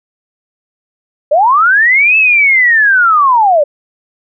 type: linear two-way sweep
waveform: sine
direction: up then down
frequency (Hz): 554.4 to 2637 to 554.4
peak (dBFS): -5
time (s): 1.31-3.64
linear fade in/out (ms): 10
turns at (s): 2.17
effects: none